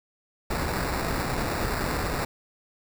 pink noise with sample-and-hold, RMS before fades -28 dBFS, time 0.5-2.25 s, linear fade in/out 5 ms, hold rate 3150 Hz, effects none

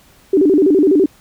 sine tone with vibrato, 338.5 Hz, E4, 46 cents sharp, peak -8 dBFS, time 0.33-1.06 s, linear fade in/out 5 ms, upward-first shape square, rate 12 Hz, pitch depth 230 cents each way, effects pink hiss -49 dBFS RMS until 1.2 s

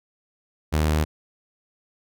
sawtooth tone, 77 Hz, D#2, 17 cents flat, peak -15 dBFS, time 0.72-1.05 s, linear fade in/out 20 ms, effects none

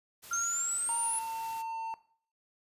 white noise, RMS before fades -49 dBFS, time 0.22-1.63 s, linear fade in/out 20 ms
sine tone with exponential decay, 1382 Hz, F6, 19 cents flat, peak -31 dBFS, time 0.31-1.74 s, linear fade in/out 5 ms, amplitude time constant 310 ms
sine exponential sweep, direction up, 6272 to 10190 Hz, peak -30 dBFS, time 0.33-1.19 s, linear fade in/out 2 ms
triangle tone with pitch glide, 932.3 to 901.1 Hz, A#5 to A5, 0 to +41 cents, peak -32 dBFS, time 0.89-1.94 s, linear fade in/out 0 ms, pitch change -59 cents, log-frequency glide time 0.99-1.17 s
effects noise-tail reverb RT60 0.5 s tail -17 dB re dry + resampled to 32000 Hz

